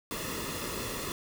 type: noise with comb filter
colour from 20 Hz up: pink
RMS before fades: -36 dBFS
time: 0.11-1.12 s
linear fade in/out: 0 ms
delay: 1.3 ms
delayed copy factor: -0.65
effects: none